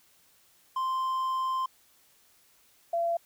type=tone pair in turn; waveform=triangle / sine; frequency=1044 / 679.4 Hz; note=C6 / F5; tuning=-4 / -48 cents; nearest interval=perfect fifth; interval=744 cents; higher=first; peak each=-25 dBFS; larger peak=neither; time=0.76-1.66 / 2.93-3.17 s; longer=first; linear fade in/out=5 ms; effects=white hiss -63 dBFS RMS until 3.25 s